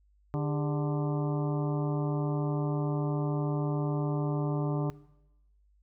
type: harmonic tone with a mistuned harmonic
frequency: 147.8 Hz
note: D3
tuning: 11 cents sharp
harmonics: 1 / 2 / 3 / 4 / 5 / 6 / 7 / 8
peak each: -29 / -35 / -39 / -41 / -43 / -45 / -46 / -47 dBFS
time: 0.34-4.9 s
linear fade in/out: 0 ms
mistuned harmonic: 3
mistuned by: -140 cents
effects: noise-tail reverb RT60 0.9 s tail -19 dB re dry + added 50 Hz sine -62 dBFS peak until 5.82 s